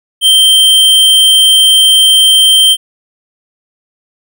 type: tone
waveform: square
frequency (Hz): 3136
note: G7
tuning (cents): 0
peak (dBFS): -4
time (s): 0.21-2.77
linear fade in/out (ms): 50
effects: none